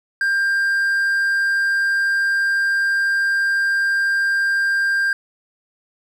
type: tone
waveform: triangle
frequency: 1593 Hz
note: G6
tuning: 27 cents sharp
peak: -14 dBFS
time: 0.21-5.13 s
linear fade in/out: 2 ms
effects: none